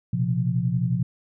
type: chord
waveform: sine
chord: Bb suspended second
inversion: none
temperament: equal with one note detuned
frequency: 119.61 / 130.81 / 174.61 Hz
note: Bb2 / C3 / F3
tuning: +45 / 0 / 0 cents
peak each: -25 dBFS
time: 0.13-1.03 s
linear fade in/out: 5 ms
effects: none